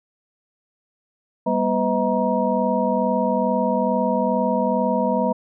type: tone cluster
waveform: sine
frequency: 198.6 / 240.9 / 505 / 639 / 945 Hz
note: G3 / B3 / B4 / D#5 / A#5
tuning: +23 / -43 / +39 / +46 / +23 cents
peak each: -24 dBFS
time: 1.46-5.33 s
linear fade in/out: 10 ms
effects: none